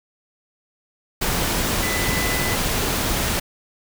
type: tone in noise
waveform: sine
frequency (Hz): 2000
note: B6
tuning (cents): +21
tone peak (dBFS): -27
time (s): 1.82-2.55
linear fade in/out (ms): 10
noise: pink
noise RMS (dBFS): -22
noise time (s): 1.21-3.4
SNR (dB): -8
effects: none